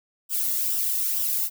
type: noise with flanger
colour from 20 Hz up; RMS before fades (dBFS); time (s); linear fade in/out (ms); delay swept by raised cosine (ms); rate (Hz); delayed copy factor
violet; -25; 0.29-1.5; 50; 0.45 to 1.3; 2.2; -0.5
effects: none